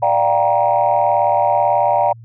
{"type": "chord", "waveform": "sine", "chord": "G minor seventh", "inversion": "second", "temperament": "just", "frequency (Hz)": [588, 705.6, 784, 940.8], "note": ["D5", "F5", "G5", "Bb5"], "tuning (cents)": [2, 18, 0, 16], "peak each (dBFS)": -17, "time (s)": [0.02, 2.13], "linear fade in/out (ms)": 10, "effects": ["tanh soft clip ceiling -4 dBFS", "added 115 Hz sine -36 dBFS peak until 2.24 s"]}